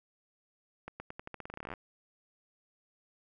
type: accelerating click train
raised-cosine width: 0.5 ms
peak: -26 dBFS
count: 20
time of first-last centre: 0.88-1.738 s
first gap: 120 ms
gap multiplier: 0.87
effects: none